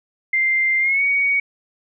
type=tone with pitch glide; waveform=sine; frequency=2093 to 2243 Hz; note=C7 to C#7; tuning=0 to +20 cents; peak=-15 dBFS; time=0.33-1.4 s; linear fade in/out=5 ms; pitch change=+120 cents; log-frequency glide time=0.8-1.03 s; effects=none